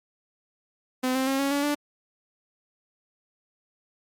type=tone with pitch steps; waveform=sawtooth; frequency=255.9 / 262.8 / 269.9 / 277.1 / 284.6 / 292.3 Hz; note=C4 / C4 / C#4 / C#4 / C#4 / D4; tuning=-38 / +8 / -46 / -1 / +46 / -8 cents; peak=-19 dBFS; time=1.03-1.75 s; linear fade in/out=10 ms; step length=120 ms; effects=MP3 96 kbps